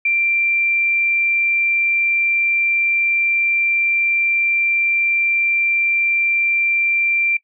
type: tone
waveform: sine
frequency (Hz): 2361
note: D7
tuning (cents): +9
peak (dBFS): -14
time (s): 0.05-7.37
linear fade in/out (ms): 5
effects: noise-tail reverb RT60 0.1 s tail -23 dB re dry